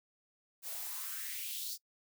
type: noise with high-pass filter sweep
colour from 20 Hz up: blue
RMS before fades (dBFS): -41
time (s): 0.62-1.78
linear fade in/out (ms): 50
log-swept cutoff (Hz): 500 to 5000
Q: 3.4
effects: noise-tail reverb RT60 0.1 s tail -23 dB re dry